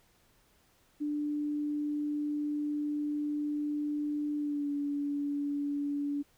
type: tone with pitch glide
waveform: sine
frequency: 295.5 to 287.1 Hz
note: D4 to D4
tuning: +11 to -39 cents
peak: -30 dBFS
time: 1-6.23 s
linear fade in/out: 20 ms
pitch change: -50 cents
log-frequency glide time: 4.37-4.69 s
effects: pink hiss -67 dBFS RMS until 6.37 s